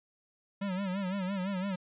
square tone with vibrato, 191.1 Hz, G3, 44 cents flat, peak -32 dBFS, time 0.61-1.76 s, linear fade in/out 10 ms, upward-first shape sine, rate 5.9 Hz, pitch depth 99 cents each way, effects resampled to 8000 Hz

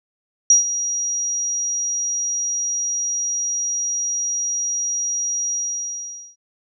sine tone with ADSR envelope, 5740 Hz, F8, 47 cents sharp, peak -7 dBFS, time 0.5-6.36 s, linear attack 3 ms, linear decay 130 ms, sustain -13 dB, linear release 830 ms, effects none

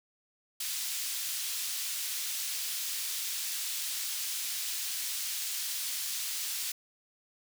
pink high-pass noise, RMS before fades -35 dBFS, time 0.6-6.72 s, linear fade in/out 5 ms, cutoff 3700 Hz, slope 12 dB/octave, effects none

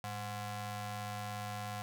sawtooth ring-modulated tone, 311.7 Hz, D#4, 3 cents sharp, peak -32 dBFS, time 0.04-1.82 s, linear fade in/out 0 ms, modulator 419 Hz, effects 12-bit

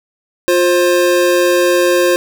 square tone pair together, 353.3 / 529.4 Hz, F4 / C5, +20 / +20 cents, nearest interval perfect fifth, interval 700 cents, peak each -13 dBFS, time 0.48-2.16 s, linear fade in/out 0 ms, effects none

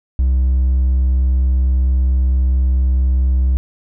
sine tone with hard clipping, 64.6 Hz, C2, 21 cents flat, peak -12 dBFS, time 0.19-3.57 s, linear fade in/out 0 ms, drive 2 dB, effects none

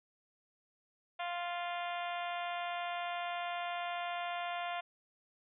harmonic tone, 349.2 Hz, F4, in tune, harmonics 2 / 3 / 4 / 5 / 6 / 7 / 8 / 9 / 10, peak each -38 / -44 / -46 / -49 / -48 / -49 / -50 / -52 / -52 dBFS, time 1.19-4.81 s, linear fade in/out 10 ms, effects none

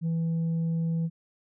sine tone, 164.81 Hz, E3, in tune, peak -22 dBFS, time 0.01-1.1 s, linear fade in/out 50 ms, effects tanh soft clip ceiling -24 dBFS

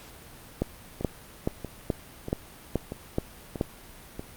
two click trains, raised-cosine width 2 ms, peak -20 / -11 dBFS, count 6 / 8, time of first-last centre 1.01-4.195 / 0.62-3.611 s, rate 1.57 / 2.34 Hz, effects pink hiss -48 dBFS RMS until 4.36 s + Opus 48 kbps

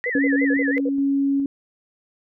sine tone with vibrato, 1864.7 Hz, A#6, in tune, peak -23 dBFS, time 0.04-0.78 s, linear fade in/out 0 ms, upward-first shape sine, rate 5.8 Hz, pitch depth 170 cents each way
sine tone bursts, 489.2 Hz, B4, 16 cents flat, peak -23 dBFS, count 10, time 0.06-0.891 s, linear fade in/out 5 ms, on 39 ms, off 49 ms
sine tone with tremolo, 277.2 Hz, C#4, in tune, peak -17 dBFS, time 0.15-1.46 s, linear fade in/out 2 ms, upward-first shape square, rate 1.2 Hz, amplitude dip 25%
effects none

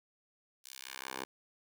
10% pulse tone with high-pass filter sweep, 65.6 Hz, C2, 5 cents sharp, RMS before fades -45 dBFS, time 0.64-1.25 s, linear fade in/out 10 ms, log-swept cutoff 5600 to 460 Hz, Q 0.74, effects none

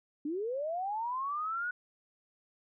sine linear sweep, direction up, 280 to 1480 Hz, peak -32 dBFS, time 0.25-1.71 s, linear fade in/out 5 ms, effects none

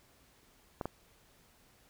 clicks, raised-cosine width 1 ms, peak -21 dBFS, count 2, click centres 0.812 / 0.856 s, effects pink hiss -65 dBFS RMS until 1.89 s

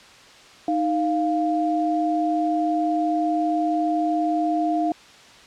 sine tone pair together, 311.1 / 698.5 Hz, D#4 / F5, 0 / 0 cents, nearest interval octave + major second, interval 1400 cents, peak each -22 dBFS, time 0.68-4.92 s, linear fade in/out 2 ms, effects white hiss -47 dBFS RMS until 5.46 s + low-pass 5000 Hz 12 dB/octave

